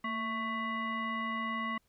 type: tone with frequency modulation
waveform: sine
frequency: 1108.7 Hz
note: C#6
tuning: in tune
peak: -32 dBFS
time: 0.04-1.78 s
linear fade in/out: 5 ms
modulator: 882 Hz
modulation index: 1.2
effects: pink hiss -74 dBFS RMS until 1.88 s